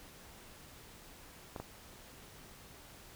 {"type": "clicks", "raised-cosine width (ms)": 1, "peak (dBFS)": -27, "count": 2, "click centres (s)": [1.562, 1.6], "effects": ["pink hiss -55 dBFS RMS until 3.15 s"]}